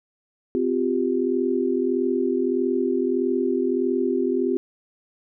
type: tone cluster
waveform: sine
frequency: 257.7 / 352.1 / 393.7 Hz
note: C4 / F4 / G4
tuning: -26 / +14 / +8 cents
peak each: -24 dBFS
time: 0.55-4.57 s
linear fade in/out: 0 ms
effects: none